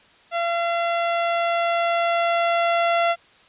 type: tone with level ramp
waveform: sawtooth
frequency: 682 Hz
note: F5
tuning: 41 cents flat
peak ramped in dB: -17 to -13 dBFS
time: 0.31-3.16 s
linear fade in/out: 50 ms
effects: white hiss -53 dBFS RMS until 3.48 s + resampled to 8000 Hz

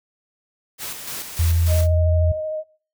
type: noise with tremolo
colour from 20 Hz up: white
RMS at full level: -30 dBFS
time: 0.78-1.88 s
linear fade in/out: 50 ms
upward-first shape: square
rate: 3.4 Hz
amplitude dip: 45%
type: tone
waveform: sine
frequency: 83.7 Hz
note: E2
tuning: 27 cents sharp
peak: -15 dBFS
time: 1.39-2.32 s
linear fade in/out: 5 ms
type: tone with vibrato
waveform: sine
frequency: 622.3 Hz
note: D#5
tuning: in tune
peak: -23 dBFS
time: 1.67-2.64 s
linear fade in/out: 50 ms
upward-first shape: sine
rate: 13 Hz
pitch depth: 12 cents each way
effects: noise-tail reverb RT60 0.4 s tail -19 dB re dry

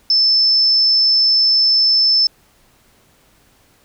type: tone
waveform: sine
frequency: 5274 Hz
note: E8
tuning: in tune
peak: -10 dBFS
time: 0.1-2.27 s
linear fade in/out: 2 ms
effects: pink hiss -54 dBFS RMS until 3.84 s

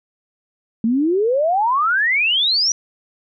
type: exponential sweep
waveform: sine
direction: up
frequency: 216.5 to 5910 Hz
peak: -14 dBFS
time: 0.84-2.72 s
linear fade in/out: 2 ms
effects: none

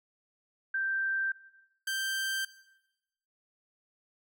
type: tone pair in turn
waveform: sine / sawtooth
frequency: 1568 / 1568 Hz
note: G6 / G6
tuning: 0 / 0 cents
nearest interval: unison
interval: 0 cents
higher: neither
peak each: -28 / -27 dBFS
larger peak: second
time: 0.74-1.32 / 1.87-2.45 s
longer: neither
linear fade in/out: 5 ms
effects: noise-tail reverb RT60 0.9 s tail -17 dB re dry

